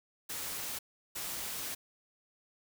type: noise bursts at uneven times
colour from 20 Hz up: white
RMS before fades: -39 dBFS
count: 2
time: 0.29-0.79 / 1.15-1.75 s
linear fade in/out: 10 ms
effects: none